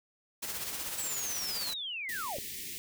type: noise with tremolo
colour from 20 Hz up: white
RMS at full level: -36 dBFS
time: 0.42-1.74 s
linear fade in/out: 10 ms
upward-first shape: sine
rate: 16 Hz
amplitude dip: 40%
type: linear sweep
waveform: sine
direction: down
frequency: 7902 to 510 Hz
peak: -35 dBFS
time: 0.98-2.37 s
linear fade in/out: 2 ms
type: band-stop noise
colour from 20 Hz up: white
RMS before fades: -41 dBFS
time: 2.09-2.78 s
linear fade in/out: 0 ms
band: 450 to 1800 Hz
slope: 96 dB/octave
type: click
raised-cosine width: 2 ms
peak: -28 dBFS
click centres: 2.385 s
effects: none